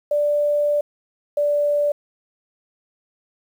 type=tone pair in turn; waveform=sine; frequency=587.3 / 584.2 Hz; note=D5 / D5; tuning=0 / -9 cents; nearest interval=unison; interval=9 cents; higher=first; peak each=-16 dBFS; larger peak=neither; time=0.11-0.81 / 1.37-1.92 s; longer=first; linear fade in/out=5 ms; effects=8-bit